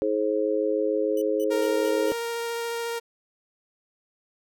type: harmonic tone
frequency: 106.6 Hz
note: G#2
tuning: 46 cents sharp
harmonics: 3 / 4 / 5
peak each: -28 / -25 / -26 dBFS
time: 0.02-2.12 s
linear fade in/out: 0 ms
type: tone bursts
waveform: 5% pulse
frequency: 2985 Hz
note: F#7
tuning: 15 cents sharp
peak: -33 dBFS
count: 5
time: 1.17-2.12 s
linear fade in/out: 2 ms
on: 46 ms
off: 180 ms
type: tone with vibrato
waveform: sawtooth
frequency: 466.2 Hz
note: A#4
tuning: in tune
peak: -24 dBFS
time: 1.5-3 s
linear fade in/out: 20 ms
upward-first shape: sine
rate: 14 Hz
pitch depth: 8 cents each way
effects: none